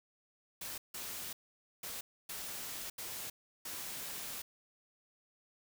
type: noise bursts at uneven times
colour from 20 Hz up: white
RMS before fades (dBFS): -43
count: 6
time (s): 0.61-0.78 / 0.94-1.33 / 1.83-2.01 / 2.29-2.9 / 2.98-3.3 / 3.65-4.42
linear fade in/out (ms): 5
effects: none